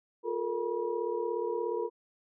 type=tone cluster; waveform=sine; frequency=353.9 / 431 / 467.9 / 965 Hz; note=F4 / A4 / A#4 / B5; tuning=+23 / -36 / +6 / -40 cents; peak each=-36 / -35 / -33 / -39 dBFS; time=0.23-1.9 s; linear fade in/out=50 ms; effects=none